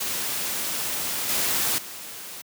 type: noise with level steps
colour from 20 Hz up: white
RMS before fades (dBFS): -28 / -24 / -38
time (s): 0-2.42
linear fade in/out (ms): 10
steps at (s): 1.29 / 1.78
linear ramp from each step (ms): 2
effects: high-pass 100 Hz 12 dB/octave